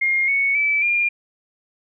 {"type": "tone with pitch steps", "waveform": "sine", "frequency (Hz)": [2130, 2218, 2309, 2405], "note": ["C7", "C#7", "D7", "D7"], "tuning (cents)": [30, 0, -30, 41], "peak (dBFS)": -16, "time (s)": [0.01, 1.09], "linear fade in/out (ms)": 10, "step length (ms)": 270, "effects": []}